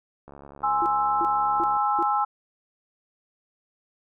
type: click train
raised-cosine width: 1 ms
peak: -30 dBFS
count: 106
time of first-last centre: 0.28-1.767 s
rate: 70.6 Hz
type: chord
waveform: sine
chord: Ab augmented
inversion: none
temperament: equal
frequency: 830.6 / 1046.5 / 1318.5 Hz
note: Ab5 / C6 / E6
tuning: 0 / 0 / 0 cents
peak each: -23 / -28 / -25 dBFS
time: 0.63-2.25 s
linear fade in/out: 10 ms
type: tone bursts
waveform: sine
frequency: 341.3 Hz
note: F4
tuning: 40 cents flat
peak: -28 dBFS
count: 4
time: 0.82-2.026 s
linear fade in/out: 0 ms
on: 39 ms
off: 350 ms
effects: none